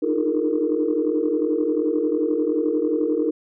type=tone cluster; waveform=sine; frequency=301.6 / 312.9 / 350 / 422.8 / 465.6 Hz; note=D4 / D#4 / F4 / G#4 / A#4; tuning=+46 / +10 / +4 / +31 / -2 cents; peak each=-26 / -23 / -27 / -27 / -23 dBFS; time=0.02-3.31 s; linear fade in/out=10 ms; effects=tanh soft clip ceiling -9 dBFS